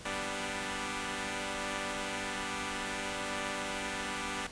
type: chord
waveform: 5% pulse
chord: G major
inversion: none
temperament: equal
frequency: 196 / 246.9 / 293.7 Hz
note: G3 / B3 / D4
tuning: 0 / 0 / 0 cents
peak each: -28 dBFS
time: 0.05-4.47 s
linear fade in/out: 5 ms
effects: pink hiss -48 dBFS RMS until 4.51 s + resampled to 22050 Hz